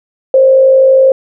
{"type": "tone with frequency modulation", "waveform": "sine", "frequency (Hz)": 530, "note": "C5", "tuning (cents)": 22, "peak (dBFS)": -3, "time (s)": [0.34, 1.12], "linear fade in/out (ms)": 2, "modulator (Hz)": 52.2, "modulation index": 0.36, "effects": []}